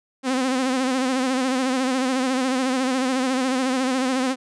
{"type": "tone with vibrato", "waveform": "sawtooth", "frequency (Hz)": 259.1, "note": "C4", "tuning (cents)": -17, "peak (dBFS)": -16, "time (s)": [0.23, 4.36], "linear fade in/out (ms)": 50, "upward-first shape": "sine", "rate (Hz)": 14, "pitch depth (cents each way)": 63, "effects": ["resampled to 22050 Hz"]}